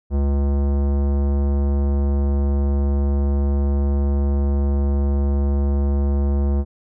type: tone with tanh clipping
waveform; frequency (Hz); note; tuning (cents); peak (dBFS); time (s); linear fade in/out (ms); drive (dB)
sine; 70.2; C#2; +22; -18; 0.1-6.65; 50; 18
effects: none